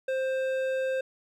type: tone with hard clipping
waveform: triangle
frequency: 525 Hz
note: C5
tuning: 6 cents sharp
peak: -28 dBFS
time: 0.08-1.01 s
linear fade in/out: 5 ms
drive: 14 dB
effects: none